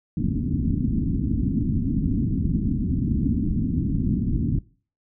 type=low-pass noise; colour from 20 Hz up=white; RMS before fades=-23 dBFS; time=0.17-4.59 s; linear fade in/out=5 ms; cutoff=280 Hz; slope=48 dB/octave; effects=noise-tail reverb RT60 0.4 s tail -21 dB re dry